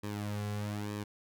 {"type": "tone with flanger", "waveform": "sawtooth", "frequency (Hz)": 103.83, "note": "G#2", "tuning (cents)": 0, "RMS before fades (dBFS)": -37, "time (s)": [0.03, 1.04], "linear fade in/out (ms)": 10, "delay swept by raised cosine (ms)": [1.4, 3.3], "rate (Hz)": 1.1, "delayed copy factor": -0.7, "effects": []}